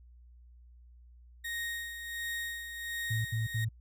35% pulse tone with tremolo, 1864.7 Hz, A#6, in tune, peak -32 dBFS, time 1.44-3.65 s, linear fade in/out 10 ms, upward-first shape sine, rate 1.4 Hz, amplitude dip 55%
sine tone bursts, 111.8 Hz, A2, 28 cents sharp, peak -29 dBFS, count 3, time 3.1-3.69 s, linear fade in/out 10 ms, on 150 ms, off 70 ms
effects added 60 Hz sine -53 dBFS peak until 3.8 s

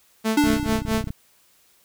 sawtooth tone with tremolo, 220.7 Hz, A3, 5 cents sharp, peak -15 dBFS, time 0.24-1.1 s, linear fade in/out 20 ms, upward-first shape sine, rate 4.6 Hz, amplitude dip 100%
square tone with exponential decay, 293.7 Hz, D4, in tune, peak -14 dBFS, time 0.37-1.11 s, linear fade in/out 5 ms, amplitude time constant 160 ms
click train, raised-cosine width 5 ms, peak -17 dBFS, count 22, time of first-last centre 0.44-1.105 s, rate 31.6 Hz
effects white hiss -59 dBFS RMS until 1.84 s

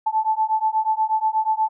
sine beating tone pair, 870 / 878.3 Hz, A5 / A5, -20 / -3 cents, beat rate 8.3 Hz, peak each -21 dBFS, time 0.06-1.69 s, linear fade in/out 10 ms, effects none

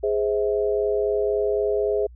sine chord, Ab augmented, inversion none, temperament just, 415.3 / 519.1 / 648.9 Hz, Ab4 / C5 / E5, 0 / -14 / -27 cents, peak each -21 / -27 / -27 dBFS, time 0.03-2.07 s, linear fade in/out 10 ms, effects added 60 Hz sine -42 dBFS peak until 2.15 s

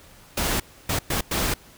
pink noise bursts at uneven times, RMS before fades -24 dBFS, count 4, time 0.37-0.6 / 0.89-0.99 / 1.1-1.21 / 1.31-1.54 s, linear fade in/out 5 ms, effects pink hiss -50 dBFS RMS until 1.77 s

